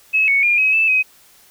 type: tone with pitch steps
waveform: sine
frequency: 2578 / 2219 / 2411 / 2546 / 2634 / 2527 Hz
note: E7 / C#7 / D7 / D#7 / E7 / D#7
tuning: -39 / +1 / +45 / +39 / -2 / +26 cents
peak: -12 dBFS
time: 0.13-1.03 s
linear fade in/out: 20 ms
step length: 150 ms
effects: white hiss -50 dBFS RMS until 1.5 s